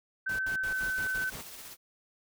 sine tone with pitch glide, 1537 to 1523.7 Hz, G6 to G6, -35 to -50 cents, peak -29 dBFS, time 0.26-1.3 s, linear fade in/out 10 ms, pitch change -15 cents, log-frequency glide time 0.51-0.85 s
pink noise bursts, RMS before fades -43 dBFS, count 7, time 0.29-1.416 s, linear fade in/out 5 ms, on 100 ms, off 71 ms
white noise with tremolo, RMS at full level -45 dBFS, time 0.71-1.77 s, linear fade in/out 50 ms, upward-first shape square, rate 16 Hz, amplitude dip 25%
effects none

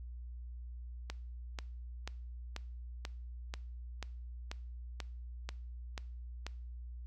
click train, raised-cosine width 0.2 ms, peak -23 dBFS, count 12, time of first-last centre 1.1-6.466 s, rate 2.05 Hz, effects noise-tail reverb RT60 0.5 s tail -21 dB re dry + added 60 Hz sine -43 dBFS peak until 7.06 s

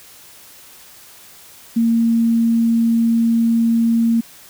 sine tone, 230 Hz, A#3, 23 cents flat, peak -12 dBFS, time 1.76-4.21 s, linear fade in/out 10 ms, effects white hiss -43 dBFS RMS until 4.49 s

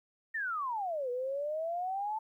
sine exponential two-way sweep, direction down then up, 1864.7 to 483.9 to 886 Hz, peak -32 dBFS, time 0.34-2.19 s, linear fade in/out 10 ms, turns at 1.1 s, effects 12-bit

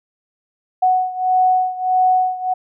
sine beating tone pair, 740 / 741.6 Hz, F#5 / F#5, 0 / +4 cents, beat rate 1.6 Hz, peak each -15 / -18 dBFS, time 0.82-2.54 s, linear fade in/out 10 ms, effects none

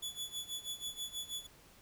sawtooth tone with tremolo, 3431 Hz, A7, 44 cents flat, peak -34 dBFS, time 0.02-1.47 s, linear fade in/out 10 ms, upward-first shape sine, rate 6.2 Hz, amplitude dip 85%, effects pink hiss -61 dBFS RMS until 1.81 s

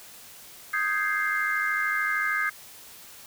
sine chord, Ab major seventh, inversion second, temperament equal, 1244.5 / 1568 / 1661.2 / 2093 Hz, Eb6 / G6 / Ab6 / C7, 0 / 0 / 0 / 0 cents, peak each -30 / -29 / -29 / -29 dBFS, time 0.73-2.5 s, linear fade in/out 10 ms, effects white hiss -47 dBFS RMS until 3.26 s

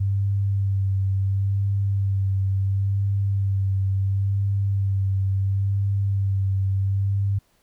sine tone with vibrato, 98 Hz, G2, in tune, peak -19 dBFS, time 0-7.39 s, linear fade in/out 10 ms, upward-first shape sine, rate 0.72 Hz, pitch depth 24 cents each way, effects pink hiss -64 dBFS RMS until 7.62 s

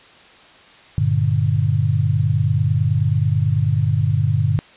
sine chord, G minor, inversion none, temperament just, 98 / 117.6 / 147 Hz, G2 / Bb2 / D3, 0 / +16 / +2 cents, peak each -19 dBFS, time 0.98-4.59 s, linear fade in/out 0 ms, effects white hiss -46 dBFS RMS until 4.76 s + resampled to 8000 Hz

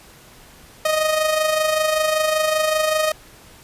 sawtooth tone with amplitude modulation, 622.3 Hz, D#5, in tune, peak -11 dBFS, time 0.85-3.12 s, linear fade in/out 5 ms, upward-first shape sine, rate 25.2 Hz, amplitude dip 50%, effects pink hiss -46 dBFS RMS until 3.63 s + resampled to 32000 Hz

